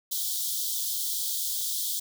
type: high-pass noise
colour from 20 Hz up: white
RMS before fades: -30 dBFS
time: 0.11-2 s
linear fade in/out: 10 ms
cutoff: 3200 Hz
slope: 96 dB/octave
effects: none